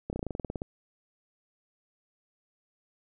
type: slowing click train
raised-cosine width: 2 ms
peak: -20 dBFS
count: 13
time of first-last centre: 0.1-0.619 s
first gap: 29 ms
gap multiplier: 1.07
effects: none